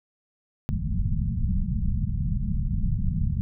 pink low-pass noise, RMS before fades -25 dBFS, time 0.69-3.41 s, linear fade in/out 0 ms, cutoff 220 Hz, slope 96 dB/octave, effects none

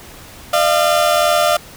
30% pulse tone pair together, 605.3 / 688 Hz, D#5 / F5, -48 / -26 cents, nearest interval major second, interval 222 cents, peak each -12 dBFS, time 0.53-1.57 s, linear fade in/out 5 ms, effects pink hiss -38 dBFS RMS until 1.76 s

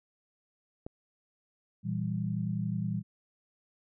click, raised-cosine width 2 ms, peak -26 dBFS, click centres 0.865 s
sine chord, E diminished, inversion second, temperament equal, 116.54 / 164.81 / 196 Hz, Bb2 / E3 / G3, 0 / 0 / 0 cents, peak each -34 dBFS, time 1.83-3.03 s, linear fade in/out 50 ms
effects none

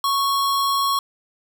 square tone pair together, 1107 / 4186 Hz, C#6 / C8, -3 / 0 cents, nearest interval octave + major seventh, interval 2303 cents, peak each -19 / -30 dBFS, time 0.04-0.99 s, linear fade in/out 2 ms, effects none

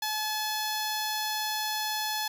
10% pulse tone with notch filter, 858 Hz, A5, 44 cents flat, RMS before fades -31 dBFS, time 0.02-2.28 s, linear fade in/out 5 ms, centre 2300 Hz, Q 1.5, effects none

